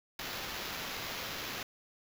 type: noise with sample-and-hold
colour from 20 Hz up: white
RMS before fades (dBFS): -40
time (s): 0.19-1.63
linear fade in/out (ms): 2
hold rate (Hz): 8820
effects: none